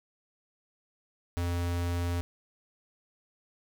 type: tone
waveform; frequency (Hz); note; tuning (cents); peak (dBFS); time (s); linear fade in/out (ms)
square; 86.9; F2; -8; -29; 1.37-2.21; 0
effects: none